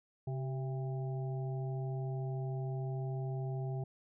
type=harmonic tone with a mistuned harmonic; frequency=133.3 Hz; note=C3; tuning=33 cents sharp; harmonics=1 / 3 / 5 / 6; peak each=-35 / -45 / -49 / -51 dBFS; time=0.27-3.84 s; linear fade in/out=5 ms; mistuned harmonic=3; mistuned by=-59 cents; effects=none